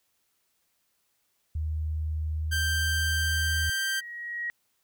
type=tone with pitch glide; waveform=sine; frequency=77.78 to 79.09 Hz; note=D#2 to D#2; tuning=0 to +29 cents; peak=-27 dBFS; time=1.55-3.7 s; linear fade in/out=5 ms; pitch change=+29 cents; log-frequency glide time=2.33-2.87 s
type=tone; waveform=sawtooth; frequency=1571 Hz; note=G6; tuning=3 cents sharp; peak=-23 dBFS; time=2.51-4.01 s; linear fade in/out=20 ms
type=tone with exponential growth; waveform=sine; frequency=1898 Hz; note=A#6; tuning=31 cents sharp; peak=-28 dBFS; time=2.75-4.5 s; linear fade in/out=0 ms; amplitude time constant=380 ms
effects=white hiss -73 dBFS RMS until 4.83 s